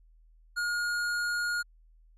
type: tone with tanh clipping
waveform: sine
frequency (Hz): 1430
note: F6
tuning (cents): +41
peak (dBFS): -30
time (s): 0.56-1.63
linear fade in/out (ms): 20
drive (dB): 15
effects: added 40 Hz sine -56 dBFS peak until 2.17 s + resampled to 32000 Hz